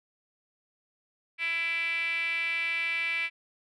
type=tone with band-pass filter; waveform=5% pulse; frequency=333.1 Hz; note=E4; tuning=18 cents sharp; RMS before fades=-30 dBFS; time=1.38-3.3 s; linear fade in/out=50 ms; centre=2300 Hz; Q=7.9; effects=none